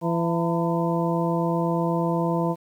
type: harmonic tone with a mistuned harmonic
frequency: 168.2 Hz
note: E3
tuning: 35 cents sharp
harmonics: 1 / 2 / 3 / 4 / 5 / 6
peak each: -24 / -27 / -29 / -30 / -31 / -32 dBFS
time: 0.01-2.56 s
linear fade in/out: 50 ms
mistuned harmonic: 5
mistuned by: +120 cents
effects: 9-bit